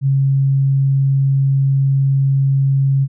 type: tone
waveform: sine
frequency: 136.5 Hz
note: C#3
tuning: 26 cents flat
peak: -11 dBFS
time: 0.01-3.08 s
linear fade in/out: 50 ms
effects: none